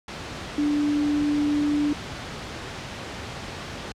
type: tone in noise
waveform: sine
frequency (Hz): 293.7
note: D4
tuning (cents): 0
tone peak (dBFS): -20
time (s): 0.58-1.93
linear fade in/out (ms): 2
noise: pink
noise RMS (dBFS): -34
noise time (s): 0.08-3.92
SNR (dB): +11
effects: high-pass 60 Hz 12 dB/octave + low-pass 5000 Hz 12 dB/octave